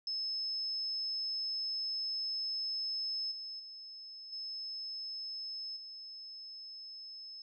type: tone with level steps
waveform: sine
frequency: 5210 Hz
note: E8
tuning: 21 cents flat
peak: -34 / -41 / -46 / -39 / -45 dBFS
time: 0.07-7.42 s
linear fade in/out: 2 ms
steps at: 3.31 / 3.59 / 4.32 / 5.76 s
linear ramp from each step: 10 ms
effects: none